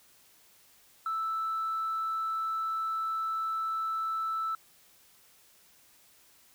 sine tone, 1318.5 Hz, E6, in tune, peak -28 dBFS, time 1.06-4.55 s, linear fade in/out 2 ms, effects tanh soft clip ceiling -26 dBFS + white hiss -61 dBFS RMS until 6.54 s

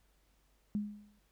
sine tone with exponential decay, 207.7 Hz, G#3, in tune, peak -29 dBFS, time 0.75-1.19 s, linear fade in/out 0 ms, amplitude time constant 95 ms, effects added 49 Hz sine -70 dBFS peak until 1.31 s + pink hiss -74 dBFS RMS until 1.31 s

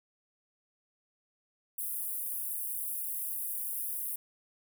pink high-pass noise, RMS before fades -36 dBFS, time 1.78-4.16 s, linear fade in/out 5 ms, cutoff 10000 Hz, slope 48 dB/octave, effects none

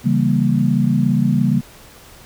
sine chord, C# diminished seventh, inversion none, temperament equal, 138.59 / 164.81 / 196 / 233.1 Hz, C#3 / E3 / G3 / Bb3, 0 / 0 / 0 / 0 cents, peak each -18 / -21 / -18 / -18 dBFS, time 0.04-1.61 s, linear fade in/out 20 ms, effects pink hiss -43 dBFS RMS until 2.25 s

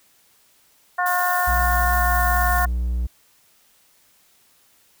harmonic tone, 359.1 Hz, F4, 48 cents sharp, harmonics 2 / 3 / 4 / 5, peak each -22 / -24 / -25 / -26 dBFS, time 0.98-2.66 s, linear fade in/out 10 ms
violet noise, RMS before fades -29 dBFS, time 1.06-2.65 s, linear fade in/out 2 ms
triangle tone, 60.3 Hz, B1, 41 cents flat, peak -18 dBFS, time 1.47-3.07 s, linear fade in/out 10 ms
effects white hiss -58 dBFS RMS until 5 s

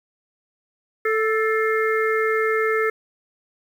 harmonic tone with a mistuned harmonic, 440 Hz, A4, in tune, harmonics 1 / 3 / 4 / 5, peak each -20 / -25 / -26 / -27 dBFS, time 1.05-2.9 s, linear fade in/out 5 ms, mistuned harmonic 5, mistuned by -60 cents, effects 8-bit

